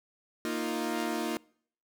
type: chord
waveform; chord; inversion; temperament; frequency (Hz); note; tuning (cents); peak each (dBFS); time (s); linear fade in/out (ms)
sawtooth; Bb suspended fourth; none; equal; 233.1 / 311.1 / 349.2; Bb3 / Eb4 / F4; 0 / 0 / 0; -31; 0.45-1.37; 0
effects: noise-tail reverb RT60 0.6 s tail -25 dB re dry